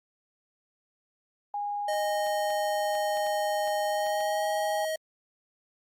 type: tone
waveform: sine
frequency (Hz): 820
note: G#5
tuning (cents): -22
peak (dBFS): -29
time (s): 1.54-4.85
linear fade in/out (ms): 2
type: tone with pitch glide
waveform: square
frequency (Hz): 619 to 631.6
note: D#5 to D#5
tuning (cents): -9 to +26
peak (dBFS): -29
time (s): 1.88-4.96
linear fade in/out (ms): 5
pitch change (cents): +35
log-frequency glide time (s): 3.87-4.45
type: clicks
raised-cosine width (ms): 0.2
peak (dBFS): -28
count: 8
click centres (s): 2.267 / 2.504 / 2.953 / 3.172 / 3.267 / 3.675 / 4.066 / 4.207
effects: Opus 32 kbps